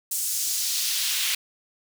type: noise with high-pass filter sweep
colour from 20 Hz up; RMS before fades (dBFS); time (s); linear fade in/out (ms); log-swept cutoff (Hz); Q
pink; -26; 0.11-1.35; 5; 8100 to 2600; 1.3
effects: none